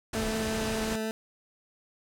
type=low-pass noise; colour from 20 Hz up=pink; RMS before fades=-35 dBFS; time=0.13-0.96 s; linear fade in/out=5 ms; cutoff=10000 Hz; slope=24 dB/octave
type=tone with vibrato; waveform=20% pulse; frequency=220.2 Hz; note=A3; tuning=2 cents sharp; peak=-25 dBFS; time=0.15-1.11 s; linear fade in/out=0 ms; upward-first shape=triangle; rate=5.5 Hz; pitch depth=12 cents each way
effects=none